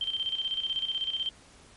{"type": "tone with tremolo", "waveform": "sine", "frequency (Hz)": 3136, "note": "G7", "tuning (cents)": 0, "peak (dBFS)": -26, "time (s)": [0.01, 1.29], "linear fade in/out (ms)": 2, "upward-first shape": "square", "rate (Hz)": 16, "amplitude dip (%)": 65, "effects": ["pink hiss -55 dBFS RMS until 1.76 s", "MP3 48 kbps"]}